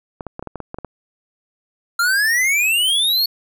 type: clicks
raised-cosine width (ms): 1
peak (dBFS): -15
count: 10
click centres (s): 0.208 / 0.267 / 0.394 / 0.426 / 0.473 / 0.557 / 0.603 / 0.744 / 0.786 / 0.847
type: exponential sweep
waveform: square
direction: up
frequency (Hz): 1366 to 4435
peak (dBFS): -15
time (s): 1.99-3.26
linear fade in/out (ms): 5
effects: none